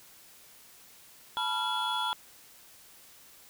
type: tone cluster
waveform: triangle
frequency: 873 / 977 / 1380 / 3374 Hz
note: A5 / B5 / F6 / G#7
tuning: -14 / -19 / -21 / +27 cents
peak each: -33 / -32 / -33 / -32 dBFS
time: 1.37-2.13 s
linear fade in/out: 0 ms
effects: white hiss -55 dBFS RMS until 3.49 s